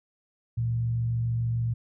sine tone with frequency modulation, 116.6 Hz, A#2, 1 cent sharp, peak -24 dBFS, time 0.57-1.74 s, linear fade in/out 10 ms, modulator 46.9 Hz, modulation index 0.32, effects none

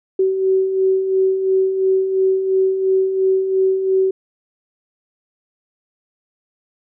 sine beating tone pair, 378 / 380.9 Hz, F#4 / G4, +37 / -50 cents, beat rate 2.9 Hz, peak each -23 / -14 dBFS, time 0.19-4.11 s, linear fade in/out 5 ms, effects none

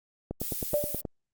click train, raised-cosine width 2 ms, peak -19 dBFS, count 8, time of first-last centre 0.31-1.052 s, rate 9.43 Hz
violet noise, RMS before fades -34 dBFS, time 0.4-1.01 s, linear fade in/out 5 ms
sine tone with exponential decay, 587.3 Hz, D5, in tune, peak -20 dBFS, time 0.74-1.03 s, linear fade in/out 0 ms, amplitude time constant 61 ms
effects Opus 48 kbps

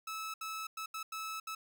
sawtooth tone bursts at uneven times, 1303 Hz, E6, 20 cents flat, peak -35 dBFS, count 6, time 0.07-0.34 / 0.41-0.67 / 0.77-0.86 / 0.94-1.03 / 1.12-1.4 / 1.47-1.55 s, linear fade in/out 5 ms, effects none

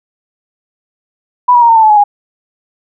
sine tone with pitch steps, 987.8 / 961.9 / 936.7 / 912.1 / 888.2 / 864.9 / 842.2 / 820.1 Hz, B5 / B5 / A#5 / A#5 / A5 / A5 / G#5 / G#5, 0 / -46 / +8 / -38 / +16 / -30 / +24 / -22 cents, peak -3 dBFS, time 1.48-2.04 s, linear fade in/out 10 ms, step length 70 ms, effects none

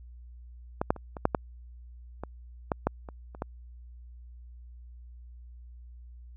clicks, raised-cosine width 1 ms, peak -13 / -8 / -28 / -24 / -7 / -10 / -21 / -12 / -10 / -27 / -30 / -17 dBFS, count 12, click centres 0.815 / 0.905 / 0.963 / 1.168 / 1.254 / 1.348 / 2.236 / 2.718 / 2.87 / 3.088 / 3.349 / 3.421 s, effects added 60 Hz sine -45 dBFS peak until 6.36 s

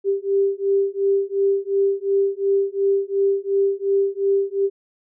sine beating tone pair, 393.2 / 396 Hz, G4 / G4, +5 / +18 cents, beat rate 2.8 Hz, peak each -20 dBFS, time 0.04-4.7 s, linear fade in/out 50 ms, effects none

